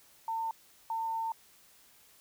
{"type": "tone bursts at uneven times", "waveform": "sine", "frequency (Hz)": 902, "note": "A5", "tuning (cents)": 43, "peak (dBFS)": -31, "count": 2, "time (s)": [[0.28, 0.51], [0.9, 1.32]], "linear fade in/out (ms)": 2, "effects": ["white hiss -61 dBFS RMS until 2.2 s"]}